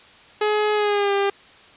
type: tone with pitch glide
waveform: sawtooth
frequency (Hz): 422.4 to 398.7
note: G#4 to G4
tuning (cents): +29 to +29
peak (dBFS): -14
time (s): 0.41-1.3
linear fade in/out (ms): 5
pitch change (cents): -100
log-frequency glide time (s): 0.74-1.13
effects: white hiss -48 dBFS RMS until 1.76 s + resampled to 8000 Hz